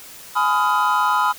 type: chord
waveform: triangle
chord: F half-diminished seventh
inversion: first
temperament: just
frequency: 838.1 / 1005.8 / 1257.2 / 1396.9 Hz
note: Ab5 / Cb6 / Eb6 / F6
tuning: +16 / +31 / +18 / 0 cents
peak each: -21 / -17 / -19 / -22 dBFS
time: 0.35-1.33 s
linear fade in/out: 20 ms
effects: white hiss -40 dBFS RMS until 1.38 s